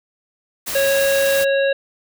white noise, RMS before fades -25 dBFS, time 0.66-1.45 s, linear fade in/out 20 ms
harmonic tone, 550 Hz, C#5, 14 cents flat, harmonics 1 / 3 / 5 / 7, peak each -15 / -23 / -28 / -31 dBFS, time 0.75-1.73 s, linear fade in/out 5 ms
effects none

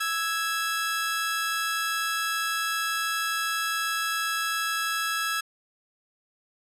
sawtooth tone pair together, 1318.5 / 1661.2 Hz, E6 / G#6, 0 / 0 cents, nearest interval major third, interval 400 cents, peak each -25 dBFS, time 0-5.41 s, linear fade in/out 10 ms, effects resampled to 32000 Hz

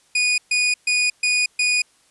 sawtooth tone bursts, 2465 Hz, D#7, 17 cents flat, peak -13 dBFS, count 5, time 0.15-1.82 s, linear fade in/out 5 ms, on 230 ms, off 130 ms, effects white hiss -58 dBFS RMS until 2.1 s + resampled to 24000 Hz

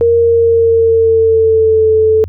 sine tone with pitch glide, 466.2 to 437.5 Hz, A#4 to A4, 0 to -10 cents, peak -6 dBFS, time 0.01-2.24 s, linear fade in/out 0 ms, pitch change -110 cents, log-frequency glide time 0.17-1.91 s, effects added 88 Hz sine -23 dBFS peak until 2.28 s

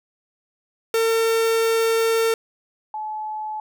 45% pulse / sine tone pair in turn, 452.8 / 859.2 Hz, A4 / A5, +50 / -41 cents, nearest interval major seventh, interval 1109 cents, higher second, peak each -17 / -26 dBFS, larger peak first, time 0.94-2.34 / 2.94-3.6 s, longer first, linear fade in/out 2 ms, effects none

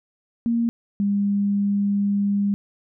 sine tone pair in turn, 233.1 / 201.6 Hz, A#3 / G3, 0 / +49 cents, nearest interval minor third, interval 251 cents, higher first, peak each -18 dBFS, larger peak neither, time 0.46-0.69 / 1-2.54 s, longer second, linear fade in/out 0 ms, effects none

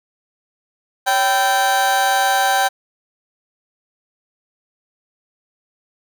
30% pulse tone with amplitude modulation, 779 Hz, G5, 11 cents flat, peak -8 dBFS, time 1.06-2.69 s, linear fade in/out 20 ms, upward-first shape sine, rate 221 Hz, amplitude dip 75%, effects none

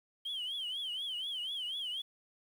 sine tone with vibrato, 3136 Hz, G7, in tune, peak -34 dBFS, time 0.25-2.02 s, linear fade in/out 10 ms, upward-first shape triangle, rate 4.1 Hz, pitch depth 170 cents each way, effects tanh soft clip ceiling -33 dBFS + 10-bit

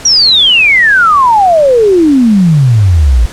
sine exponential sweep, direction down, 5840 to 53.9 Hz, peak -3 dBFS, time 0.05-3.26 s, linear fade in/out 5 ms, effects pink hiss -28 dBFS RMS until 3.32 s + low-pass 9000 Hz 12 dB/octave

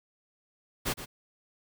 pink noise with echo, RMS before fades -30 dBFS, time 0.85-0.94 s, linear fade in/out 20 ms, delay 120 ms, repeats 1, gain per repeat -11 dB, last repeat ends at 1.06 s, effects none

